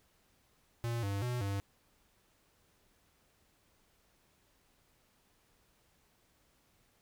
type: tone with pitch steps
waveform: square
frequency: 117.6 / 99.6 / 123.1 / 99.3 Hz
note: A#2 / G2 / B2 / G2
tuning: +16 / +28 / -5 / +23 cents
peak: -34 dBFS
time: 0.84-1.6 s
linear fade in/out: 0 ms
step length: 190 ms
effects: pink hiss -71 dBFS RMS until 7.01 s